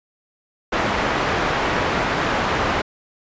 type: low-pass noise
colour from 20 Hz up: white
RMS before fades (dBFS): -21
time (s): 0.72-2.82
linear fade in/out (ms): 10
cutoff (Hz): 1500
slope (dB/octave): 12
effects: resampled to 16000 Hz